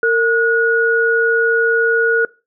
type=tone pair together; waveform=sine; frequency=457.7 / 1453 Hz; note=A#4 / F#6; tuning=-32 / -32 cents; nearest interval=octave + minor sixth; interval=2000 cents; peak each=-14 dBFS; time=0.03-2.25 s; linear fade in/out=2 ms; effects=noise-tail reverb RT60 0.3 s tail -22 dB re dry